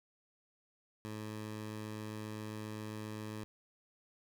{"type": "tone", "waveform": "15% pulse", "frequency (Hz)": 107.5, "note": "A2", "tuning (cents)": -40, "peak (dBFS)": -35, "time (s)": [1.05, 3.44], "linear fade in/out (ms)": 0, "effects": []}